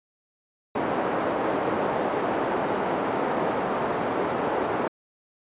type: band-pass noise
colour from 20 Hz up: pink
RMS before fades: -26 dBFS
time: 0.75-4.88 s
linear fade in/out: 5 ms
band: 330 to 1000 Hz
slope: 12 dB/octave
effects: resampled to 8000 Hz